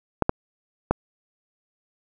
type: clicks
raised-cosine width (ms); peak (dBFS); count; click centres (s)
1; -4; 3; 0.223 / 0.294 / 0.91
effects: none